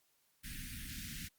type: band-stop noise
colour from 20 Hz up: pink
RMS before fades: -45 dBFS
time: 0.43-1.29 s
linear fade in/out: 20 ms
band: 270 to 1600 Hz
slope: 48 dB/octave
effects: white hiss -75 dBFS RMS until 1.38 s + Opus 48 kbps